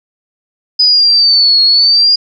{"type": "exponential two-way sweep", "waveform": "sine", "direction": "down then up", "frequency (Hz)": [5000, 4300, 4876], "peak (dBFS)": -5, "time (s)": [0.79, 2.16], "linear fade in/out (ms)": 10, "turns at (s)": 1.63, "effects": []}